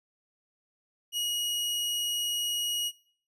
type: tone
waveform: sawtooth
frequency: 2896 Hz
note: F#7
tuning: 38 cents flat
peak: -25 dBFS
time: 1.12-2.92 s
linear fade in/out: 50 ms
effects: noise-tail reverb RT60 0.5 s tail -19 dB re dry + resampled to 32000 Hz